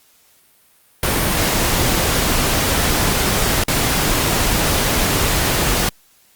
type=noise with dropouts; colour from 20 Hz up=pink; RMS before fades=-17 dBFS; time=1.03-5.89 s; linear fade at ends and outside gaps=2 ms; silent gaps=3.638-3.682 s; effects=white hiss -54 dBFS RMS until 6.35 s + Opus 48 kbps